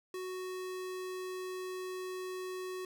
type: tone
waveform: square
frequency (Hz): 370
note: F#4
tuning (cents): 0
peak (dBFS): -39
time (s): 0.14-2.85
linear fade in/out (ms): 2
effects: none